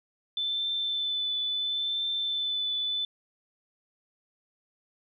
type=tone with vibrato; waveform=sine; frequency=3520 Hz; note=A7; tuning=in tune; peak=-27 dBFS; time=0.37-3.05 s; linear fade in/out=2 ms; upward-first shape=triangle; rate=0.73 Hz; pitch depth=20 cents each way; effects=none